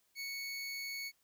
25% pulse tone, 2217 Hz, C#7, in tune, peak -36 dBFS, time 0.15-1.12 s, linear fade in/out 50 ms, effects white hiss -75 dBFS RMS until 1.23 s

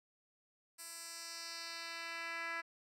10% pulse tone with band-pass filter sweep, 333.6 Hz, E4, 21 cents sharp, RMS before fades -45 dBFS, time 0.78-2.62 s, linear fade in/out 20 ms, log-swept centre 9500 to 1900 Hz, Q 1.6, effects none

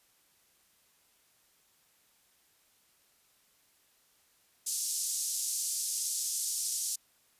pink band-pass noise, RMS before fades -34 dBFS, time 4.66-6.96 s, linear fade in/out 10 ms, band 5700 to 11000 Hz, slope 24 dB/octave, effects white hiss -68 dBFS RMS until 7.39 s + resampled to 32000 Hz

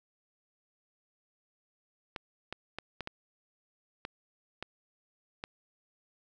clicks, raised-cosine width 0.3 ms, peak -21 dBFS, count 8, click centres 2.162 / 2.526 / 2.786 / 3.007 / 3.074 / 4.051 / 4.626 / 5.439 s, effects none

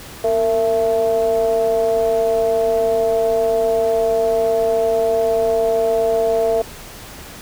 triangle ring-modulated tone, 106.2 Hz, G#2, 39 cents sharp, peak -9 dBFS, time 0.24-6.62 s, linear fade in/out 5 ms, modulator 562 Hz, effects pink hiss -36 dBFS RMS until 7.41 s

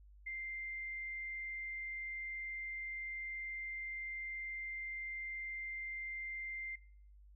sine tone, 2093 Hz, C7, in tune, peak -40 dBFS, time 0.26-6.76 s, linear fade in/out 10 ms, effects noise-tail reverb RT60 0.6 s tail -23 dB re dry + added 50 Hz sine -57 dBFS peak until 7.35 s

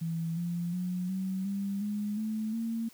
sine tone with pitch steps, 164.81 / 172.6 / 180.77 / 189.32 / 198.27 / 207.6 / 217.5 / 227.8 Hz, E3 / F3 / F#3 / F#3 / G3 / G#3 / A3 / A#3, 0 / -20 / -40 / +40 / +20 / 0 / -20 / -40 cents, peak -30 dBFS, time 0.01-2.89 s, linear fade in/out 10 ms, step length 360 ms, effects white hiss -57 dBFS RMS until 2.93 s

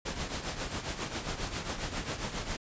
pink noise with tremolo, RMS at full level -33 dBFS, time 0.05-2.57 s, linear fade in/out 10 ms, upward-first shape triangle, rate 7.4 Hz, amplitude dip 70%, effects resampled to 16000 Hz

